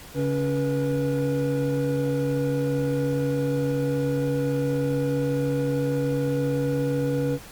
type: tone cluster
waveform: triangle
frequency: 140.6 / 280 / 485.9 Hz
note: C#3 / C#4 / B4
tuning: +25 / +18 / -28 cents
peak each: -24 / -25 / -24 dBFS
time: 0.14-7.39 s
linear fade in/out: 50 ms
effects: pink hiss -44 dBFS RMS until 7.51 s + Opus 48 kbps